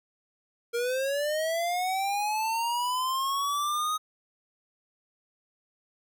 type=linear sweep; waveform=square; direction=up; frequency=464.1 to 1258 Hz; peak=-27 dBFS; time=0.73-3.98 s; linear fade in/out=20 ms; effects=none